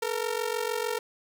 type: ring-modulated tone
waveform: sawtooth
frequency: 458.4 Hz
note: A#4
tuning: 29 cents flat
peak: -21 dBFS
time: 0.02-0.99 s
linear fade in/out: 2 ms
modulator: 23.3 Hz
effects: none